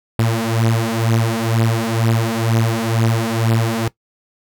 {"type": "beating tone pair", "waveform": "sawtooth", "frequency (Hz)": [112.8, 114.9], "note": ["A2", "A#2"], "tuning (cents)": [44, -25], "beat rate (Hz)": 2.1, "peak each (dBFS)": -14, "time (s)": [0.19, 3.88], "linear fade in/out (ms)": 0, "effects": ["noise-tail reverb RT60 0.1 s tail -19 dB re dry"]}